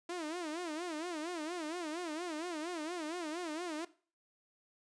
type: tone with vibrato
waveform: sawtooth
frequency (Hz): 329.6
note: E4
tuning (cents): 0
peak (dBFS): -34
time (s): 0.09-3.85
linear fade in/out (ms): 5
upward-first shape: sine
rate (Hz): 4.3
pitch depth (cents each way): 160
effects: noise-tail reverb RT60 0.4 s tail -18 dB re dry + resampled to 22050 Hz